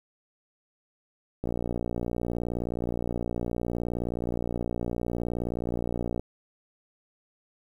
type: click train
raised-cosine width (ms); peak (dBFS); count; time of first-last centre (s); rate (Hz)
2; -17; 283; 1.44-6.195; 59.3
effects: 9-bit